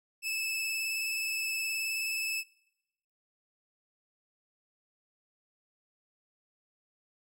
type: tone with vibrato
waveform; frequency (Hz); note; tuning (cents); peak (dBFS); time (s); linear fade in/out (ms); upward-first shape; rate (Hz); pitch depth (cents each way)
sawtooth; 2616; E7; -14; -28; 0.22-2.44; 50; triangle; 19; 22
effects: noise-tail reverb RT60 0.9 s tail -25 dB re dry